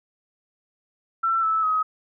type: tone with pitch steps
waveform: sine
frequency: 1342 / 1310 / 1267 Hz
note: E6 / E6 / D#6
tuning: +31 / -11 / +31 cents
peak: -19 dBFS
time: 1.23-1.83 s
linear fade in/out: 10 ms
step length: 200 ms
effects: none